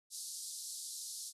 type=band-pass noise; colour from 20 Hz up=white; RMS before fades=-45 dBFS; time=0.1-1.33 s; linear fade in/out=50 ms; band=4000 to 11000 Hz; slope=48 dB/octave; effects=resampled to 32000 Hz